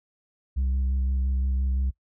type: tone with vibrato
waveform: sine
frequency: 65.41 Hz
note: C2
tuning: in tune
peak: -19 dBFS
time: 0.56-1.91 s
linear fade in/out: 20 ms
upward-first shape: square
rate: 5.8 Hz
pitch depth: 17 cents each way
effects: noise-tail reverb RT60 0.1 s tail -22 dB re dry + tanh soft clip ceiling -21 dBFS